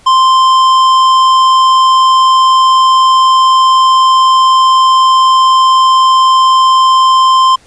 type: tone with tanh clipping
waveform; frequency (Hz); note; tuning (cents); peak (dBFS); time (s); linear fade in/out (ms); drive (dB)
sine; 1044; C6; -4; -6; 0.06-7.56; 10; 12
effects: pink hiss -44 dBFS RMS until 7.66 s + resampled to 22050 Hz